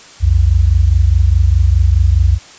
sine tone pair together, 62.2 / 87.04 Hz, B1 / F2, +13 / -5 cents, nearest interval tritone, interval 582 cents, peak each -10 dBFS, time 0.2-2.39 s, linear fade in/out 50 ms, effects white hiss -38 dBFS RMS until 2.58 s + resampled to 16000 Hz

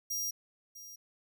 sawtooth tone with echo, 5700 Hz, F8, 34 cents sharp, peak -30 dBFS, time 0.1-0.31 s, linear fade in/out 10 ms, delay 650 ms, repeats 1, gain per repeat -14 dB, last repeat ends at 0.96 s, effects none

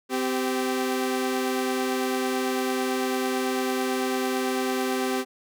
sawtooth tone pair together, 257.4 / 390.6 Hz, C4 / G4, -28 / -6 cents, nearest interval perfect fifth, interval 722 cents, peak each -23 dBFS, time 0.09-5.25 s, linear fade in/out 50 ms, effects none

